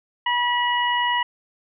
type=harmonic tone; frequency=970 Hz; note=B5; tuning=31 cents flat; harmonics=1 / 2 / 3; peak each=-21 / -24 / -26 dBFS; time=0.26-1.23 s; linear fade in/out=5 ms; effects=none